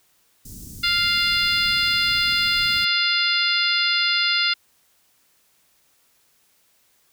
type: band-stop noise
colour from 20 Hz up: pink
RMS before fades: -38 dBFS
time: 0.45-2.85 s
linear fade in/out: 5 ms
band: 280 to 5900 Hz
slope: 24 dB/octave
type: harmonic tone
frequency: 698.5 Hz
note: F5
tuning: in tune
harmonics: 2 / 3 / 4 / 5 / 6 / 7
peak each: -25 / -25 / -25 / -25 / -25 / -25 dBFS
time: 0.83-4.54 s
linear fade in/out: 10 ms
effects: white hiss -62 dBFS RMS until 7.12 s